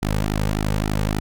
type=tone with flanger; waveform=sawtooth; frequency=51.91 Hz; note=G#1; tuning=in tune; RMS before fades=-22 dBFS; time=0.02-1.2 s; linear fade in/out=5 ms; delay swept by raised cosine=1.8 to 3 ms; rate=3.5 Hz; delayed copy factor=-0.9; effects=none